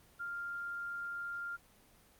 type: tone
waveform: sine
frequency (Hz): 1396.9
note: F6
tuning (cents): 0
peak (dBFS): -38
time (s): 0.19-1.57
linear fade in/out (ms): 20
effects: pink hiss -64 dBFS RMS until 2.19 s + Opus 24 kbps